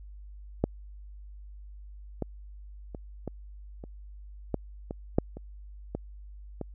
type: clicks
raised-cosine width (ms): 2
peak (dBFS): -10 / -17 / -25 / -20 / -28 / -14 / -21 / -8 / -27 / -18 / -20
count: 11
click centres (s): 0.64 / 2.223 / 2.948 / 3.277 / 3.839 / 4.543 / 4.909 / 5.185 / 5.37 / 5.95 / 6.613
effects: added 50 Hz sine -43 dBFS peak until 6.74 s